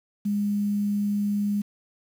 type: tone with quantisation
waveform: sine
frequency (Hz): 204.7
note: G#3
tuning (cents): -25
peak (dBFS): -22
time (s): 0.25-1.62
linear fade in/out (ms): 10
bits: 8
effects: none